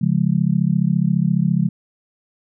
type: chord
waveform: sine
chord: Db major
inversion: none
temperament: equal with one note detuned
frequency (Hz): 138.59 / 173.11 / 207.7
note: Db3 / F3 / Ab3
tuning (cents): 0 / -15 / 0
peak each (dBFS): -20 / -17 / -21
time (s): 0.01-1.69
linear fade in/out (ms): 10
effects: none